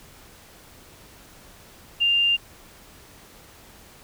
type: tone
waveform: sine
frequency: 2796 Hz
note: F7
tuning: 1 cent sharp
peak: -17 dBFS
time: 2-2.37 s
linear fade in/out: 20 ms
effects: pink hiss -49 dBFS RMS until 4.03 s